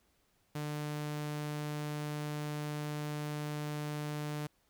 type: tone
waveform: sawtooth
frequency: 149.2 Hz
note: D3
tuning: 28 cents sharp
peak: -32 dBFS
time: 0.55-4.47 s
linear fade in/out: 5 ms
effects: pink hiss -73 dBFS RMS until 4.69 s